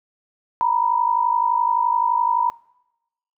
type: tone pair together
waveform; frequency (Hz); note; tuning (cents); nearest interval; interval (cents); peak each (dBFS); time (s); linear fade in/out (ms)
sine; 932.3 / 984; A#5 / B5; 0 / -7; minor second; 93; -19; 0.61-2.5; 0
effects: noise-tail reverb RT60 0.9 s tail -23 dB re dry